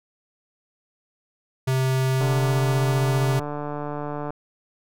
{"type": "tone with pitch glide", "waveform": "square", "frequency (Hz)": [131.1, 132.01], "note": ["C3", "C3"], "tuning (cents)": [4, 16], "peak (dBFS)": -20, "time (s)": [1.67, 3.4], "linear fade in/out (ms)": 10, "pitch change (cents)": 12, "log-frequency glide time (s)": [1.93, 3.04]}
{"type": "click train", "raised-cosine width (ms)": 1, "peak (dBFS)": -17, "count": 309, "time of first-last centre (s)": [2.21, 4.305], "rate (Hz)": 147}
{"effects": []}